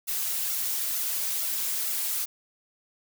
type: noise with flanger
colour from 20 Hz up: blue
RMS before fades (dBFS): -29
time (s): 0.07-2.26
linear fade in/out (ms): 20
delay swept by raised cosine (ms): 1.4 to 5.6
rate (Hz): 2.2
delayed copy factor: +0.9
effects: none